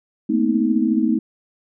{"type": "tone cluster", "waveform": "sine", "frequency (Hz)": [219.8, 234.3, 253.1, 316.6], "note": ["A3", "A#3", "B3", "D#4"], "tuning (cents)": [-2, 9, 43, 30], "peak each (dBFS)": [-20, -23, -21, -20], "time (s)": [0.29, 1.19], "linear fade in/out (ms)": 10, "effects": []}